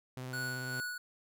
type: tone with vibrato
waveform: sawtooth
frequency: 128 Hz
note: C3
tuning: 38 cents flat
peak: -36 dBFS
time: 0.17-0.8 s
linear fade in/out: 0 ms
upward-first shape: square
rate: 18 Hz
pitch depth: 16 cents each way
type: tone with tremolo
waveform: square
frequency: 1469 Hz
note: F#6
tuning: 13 cents flat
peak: -36 dBFS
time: 0.33-0.98 s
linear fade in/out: 5 ms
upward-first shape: sine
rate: 2.6 Hz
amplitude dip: 45%
effects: none